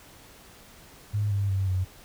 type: tone with pitch steps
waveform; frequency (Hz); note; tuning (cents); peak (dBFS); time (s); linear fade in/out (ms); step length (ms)
sine; 103.83 / 100.06 / 96.43 / 92.93; G#2 / G2 / G2 / F#2; 0 / +36 / -28 / +8; -23; 1.13-1.85; 20; 180
effects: pink hiss -51 dBFS RMS until 2.04 s